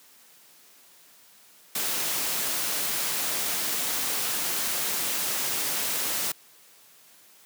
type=noise; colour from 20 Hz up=white; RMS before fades=-28 dBFS; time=1.75-6.32 s; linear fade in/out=5 ms; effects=white hiss -55 dBFS RMS until 7.45 s + high-pass 150 Hz 12 dB/octave